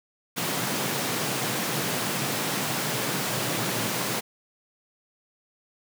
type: high-pass noise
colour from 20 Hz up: pink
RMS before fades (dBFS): -28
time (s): 0.36-4.21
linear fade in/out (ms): 20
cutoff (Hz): 110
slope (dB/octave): 96
effects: none